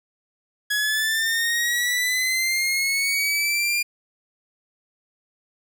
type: linear sweep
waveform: sawtooth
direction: up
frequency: 1673 to 2406 Hz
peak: -17 dBFS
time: 0.7-3.83 s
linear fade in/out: 10 ms
effects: none